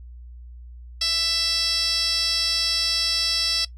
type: tone with band-pass filter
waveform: 10% pulse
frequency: 663 Hz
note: E5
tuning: 10 cents sharp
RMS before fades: -23 dBFS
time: 1.01-3.65 s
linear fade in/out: 5 ms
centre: 5300 Hz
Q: 6.9
effects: noise-tail reverb RT60 0.1 s tail -18 dB re dry + added 60 Hz sine -38 dBFS peak until 3.77 s